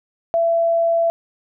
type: tone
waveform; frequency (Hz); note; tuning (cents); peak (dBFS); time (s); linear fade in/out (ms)
sine; 670; E5; +28; -14; 0.34-1.1; 0
effects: none